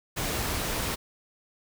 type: noise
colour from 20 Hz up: pink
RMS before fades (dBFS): -30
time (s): 0.16-0.96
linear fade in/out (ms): 20
effects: none